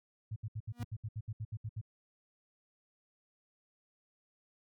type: tone bursts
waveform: sine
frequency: 108.7 Hz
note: A2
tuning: 21 cents flat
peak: -36 dBFS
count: 13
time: 0.31-1.814 s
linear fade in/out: 10 ms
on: 52 ms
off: 69 ms
type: tone with exponential growth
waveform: 45% pulse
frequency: 240 Hz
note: B3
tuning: 49 cents flat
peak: -38 dBFS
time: 0.72-0.83 s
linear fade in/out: 0 ms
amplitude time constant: 23 ms
effects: none